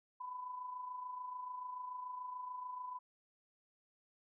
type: tone with amplitude modulation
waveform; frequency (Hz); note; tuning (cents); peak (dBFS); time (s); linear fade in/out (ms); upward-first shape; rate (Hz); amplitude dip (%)
sine; 1000; B5; +21; -40; 0.2-2.99; 10; sine; 26.9; 50
effects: none